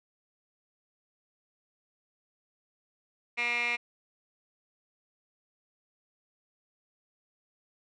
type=tone with band-pass filter; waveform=15% pulse; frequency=239 Hz; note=A#3; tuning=43 cents sharp; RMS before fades=-30 dBFS; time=3.37-3.77 s; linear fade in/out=20 ms; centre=2300 Hz; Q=4.9; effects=resampled to 22050 Hz